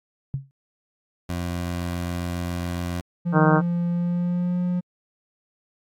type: tone with exponential decay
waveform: sine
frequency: 136.4 Hz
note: C#3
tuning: 28 cents flat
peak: -20 dBFS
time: 0.34-0.51 s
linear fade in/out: 0 ms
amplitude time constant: 35 ms
type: tone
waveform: 20% pulse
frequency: 87.31 Hz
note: F2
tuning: in tune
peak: -21 dBFS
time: 1.29-3.01 s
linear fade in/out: 5 ms
type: tone with pitch glide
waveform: triangle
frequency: 173 to 178.48 Hz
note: F3 to F3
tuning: -16 to +38 cents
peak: -19 dBFS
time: 3.25-4.81 s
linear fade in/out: 20 ms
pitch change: +54 cents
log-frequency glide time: 3.89-4.59 s
type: harmonic tone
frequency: 155.1 Hz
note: D#3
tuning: 5 cents flat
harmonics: 1 / 2 / 3 / 4 / 5 / 6 / 7 / 8 / 9 / 10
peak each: -19 / -22 / -24 / -25 / -26 / -27 / -27 / -28 / -29 / -29 dBFS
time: 3.32-3.62 s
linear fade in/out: 50 ms
effects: AAC 64 kbps